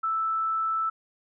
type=tone; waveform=sine; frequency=1318.5 Hz; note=E6; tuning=in tune; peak=-24 dBFS; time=0.03-0.9 s; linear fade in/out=10 ms; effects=none